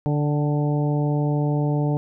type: harmonic tone with a mistuned harmonic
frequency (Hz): 146.83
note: D3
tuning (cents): 0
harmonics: 1 / 2 / 3 / 4 / 5 / 6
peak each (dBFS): -20 / -26 / -30 / -32 / -34 / -36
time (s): 0.06-1.97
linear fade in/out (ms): 0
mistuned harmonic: 5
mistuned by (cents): +36
effects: none